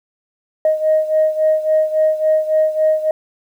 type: beating tone pair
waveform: sine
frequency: 623 / 626.6 Hz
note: D#5 / D#5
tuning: +2 / +12 cents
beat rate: 3.6 Hz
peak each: -13 / -17 dBFS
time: 0.65-3.11 s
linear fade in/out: 2 ms
effects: tanh soft clip ceiling -6 dBFS + 8-bit